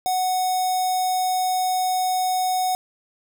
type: tone with notch filter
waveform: square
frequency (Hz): 740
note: F#5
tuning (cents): 0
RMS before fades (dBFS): -22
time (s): 0.06-2.75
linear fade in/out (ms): 0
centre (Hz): 1900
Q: 0.56
effects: none